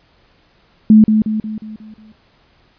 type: tone with echo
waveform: sine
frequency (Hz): 216.1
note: A3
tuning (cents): -31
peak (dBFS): -3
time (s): 0.9-1.04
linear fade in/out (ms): 2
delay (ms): 180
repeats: 6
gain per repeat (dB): -6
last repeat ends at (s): 2.12
effects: pink hiss -54 dBFS RMS until 2.78 s + resampled to 11025 Hz